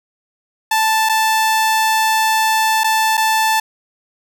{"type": "tone with dropouts", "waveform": "sawtooth", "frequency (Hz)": 880, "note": "A5", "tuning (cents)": 0, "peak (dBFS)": -9, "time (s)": [0.71, 3.6], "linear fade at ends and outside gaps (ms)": 5, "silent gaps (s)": [[1.09, 1.094], [2.836, 2.842], [3.171, 3.176]], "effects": []}